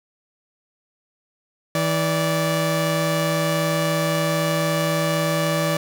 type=tone pair together; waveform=sawtooth; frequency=161.3 / 581.3 Hz; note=E3 / D5; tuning=-37 / -18 cents; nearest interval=octave + minor seventh; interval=2219 cents; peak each=-18 dBFS; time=1.75-5.77 s; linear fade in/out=2 ms; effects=none